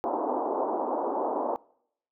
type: band-pass noise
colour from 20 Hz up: white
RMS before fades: -29 dBFS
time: 0.04-1.56 s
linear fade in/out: 0 ms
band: 260 to 970 Hz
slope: 48 dB/octave
effects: noise-tail reverb RT60 0.7 s tail -24 dB re dry